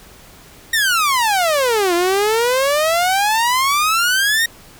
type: exponential two-way sweep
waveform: sawtooth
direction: down then up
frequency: 1883 to 340 to 1883 Hz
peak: -10 dBFS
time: 0.73-4.46 s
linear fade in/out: 5 ms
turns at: 1.94 s
effects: pink hiss -43 dBFS RMS until 4.79 s